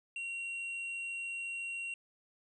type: tone with tanh clipping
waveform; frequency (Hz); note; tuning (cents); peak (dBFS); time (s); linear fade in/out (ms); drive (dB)
sine; 2747; F7; -29; -38; 0.16-1.94; 2; 5
effects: resampled to 24000 Hz